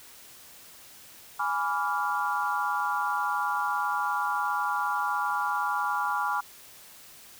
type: chord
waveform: sine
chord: G# diminished seventh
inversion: none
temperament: equal with one note detuned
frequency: 830.6 / 987.8 / 1158.5 / 1396.9 Hz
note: G#5 / B5 / D6 / F6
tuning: 0 / 0 / -24 / 0 cents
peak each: -31 dBFS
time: 1.39-6.41 s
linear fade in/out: 10 ms
effects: white hiss -50 dBFS RMS until 7.39 s